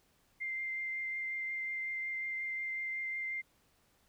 sine tone with vibrato, 2093 Hz, C7, in tune, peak -35 dBFS, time 0.4-3.42 s, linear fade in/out 20 ms, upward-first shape triangle, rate 5.5 Hz, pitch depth 12 cents each way, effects pink hiss -71 dBFS RMS until 4.08 s

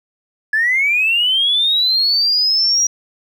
triangle linear sweep, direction up, 1695 to 5770 Hz, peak -9 dBFS, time 0.53-2.87 s, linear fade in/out 5 ms, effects tanh soft clip ceiling -10 dBFS

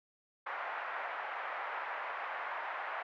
pink band-pass noise, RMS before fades -40 dBFS, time 0.46-3.03 s, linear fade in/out 10 ms, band 700 to 2000 Hz, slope 24 dB/octave, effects none

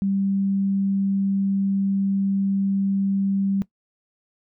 sine tone, 196 Hz, G3, in tune, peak -19 dBFS, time 0.02-3.62 s, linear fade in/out 0 ms, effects noise-tail reverb RT60 0.1 s tail -19 dB re dry

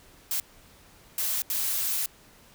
blue noise bursts at uneven times, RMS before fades -28 dBFS, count 3, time 0.31-0.4 / 1.18-1.42 / 1.5-2.06 s, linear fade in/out 2 ms, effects pink hiss -55 dBFS RMS until 2.54 s

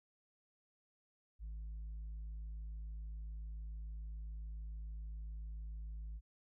sine tone, 53.5 Hz, A1, 48 cents flat, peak -40 dBFS, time 1.39-6.21 s, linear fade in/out 50 ms, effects tanh soft clip ceiling -42 dBFS

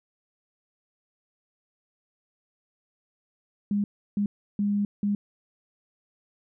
sine tone bursts at uneven times, 204 Hz, G#3, 31 cents flat, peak -22 dBFS, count 4, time 3.71-3.84 / 4.17-4.26 / 4.59-4.85 / 5.03-5.15 s, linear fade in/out 2 ms, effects none

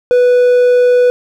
triangle tone, 493.4 Hz, B4, 2 cents flat, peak -4 dBFS, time 0.11-1.1 s, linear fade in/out 0 ms, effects none

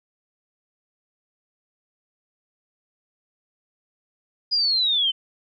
sine linear sweep, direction down, 4955 to 3023 Hz, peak -18 dBFS, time 4.51-5.12 s, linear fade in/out 20 ms, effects none

